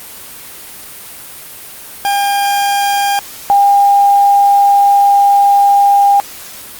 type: tone pair in turn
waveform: 40% pulse / sine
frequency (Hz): 804 / 804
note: G5 / G5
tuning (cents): +44 / +44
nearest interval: unison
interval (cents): 0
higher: neither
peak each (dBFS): -10 / -5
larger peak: second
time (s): 2.05-3.19 / 3.5-6.2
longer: second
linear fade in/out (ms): 0
effects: white hiss -31 dBFS RMS until 6.79 s + Opus 32 kbps